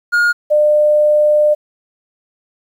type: tone pair in turn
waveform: triangle / sine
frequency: 1427 / 600 Hz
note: F6 / D5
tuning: +37 / +37 cents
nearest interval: octave + minor third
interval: 1500 cents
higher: first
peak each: -8 dBFS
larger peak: neither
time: 0.12-0.33 / 0.5-1.55 s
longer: second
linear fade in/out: 20 ms
effects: 8-bit